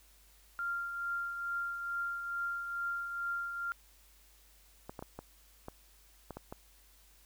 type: tone with tremolo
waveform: sine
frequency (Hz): 1391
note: F6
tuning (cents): -7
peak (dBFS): -32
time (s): 0.59-3.72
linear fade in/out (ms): 0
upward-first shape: triangle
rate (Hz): 2.3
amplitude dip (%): 50
type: clicks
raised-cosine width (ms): 1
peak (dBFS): -28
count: 8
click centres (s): 4.895 / 4.992 / 5.025 / 5.19 / 5.684 / 6.307 / 6.37 / 6.525
effects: added 50 Hz sine -63 dBFS peak until 7.25 s + white hiss -64 dBFS RMS until 7.25 s